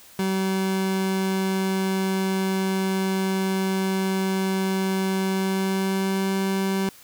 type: tone with pitch glide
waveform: 30% pulse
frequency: 190.8 to 192.91 Hz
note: G3 to G3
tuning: -47 to -27 cents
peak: -19 dBFS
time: 0.19-6.89 s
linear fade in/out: 2 ms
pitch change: +20 cents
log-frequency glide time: 5.27-6.33 s
effects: white hiss -49 dBFS RMS until 7.03 s